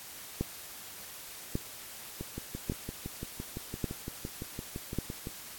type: two click trains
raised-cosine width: 3 ms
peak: -17 / -24 dBFS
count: 5 / 19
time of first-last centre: 0.41-4.987 / 2.21-5.271 s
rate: 0.874 / 5.88 Hz
effects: white hiss -46 dBFS RMS until 5.58 s + AAC 64 kbps